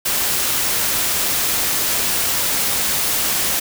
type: noise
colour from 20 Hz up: white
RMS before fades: -19 dBFS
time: 0.05-3.6 s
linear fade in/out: 10 ms
effects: none